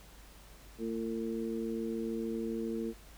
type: harmonic tone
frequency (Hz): 113.3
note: A#2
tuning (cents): -49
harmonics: 2 / 3 / 4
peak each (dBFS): -36 / -38 / -39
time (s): 0.78-2.94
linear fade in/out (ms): 50
effects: added 50 Hz sine -54 dBFS peak until 3.17 s + pink hiss -57 dBFS RMS until 3.17 s